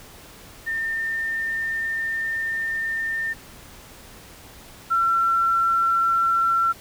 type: tone pair in turn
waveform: sine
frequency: 1807 / 1353.7 Hz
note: A6 / E6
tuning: +46 / +46 cents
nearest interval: perfect fourth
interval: 500 cents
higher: first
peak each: -23 / -17 dBFS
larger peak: second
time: 0.66-3.34 / 4.9-6.73 s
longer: first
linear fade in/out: 20 ms
effects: pink hiss -45 dBFS RMS until 6.8 s